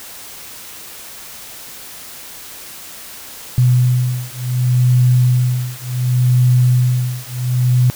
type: beating tone pair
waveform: sine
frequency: 124.6 / 125.28 Hz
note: B2 / B2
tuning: +16 / +25 cents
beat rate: 0.68 Hz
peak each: -14 dBFS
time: 3.58-7.9 s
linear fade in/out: 0 ms
effects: white hiss -34 dBFS RMS until 7.95 s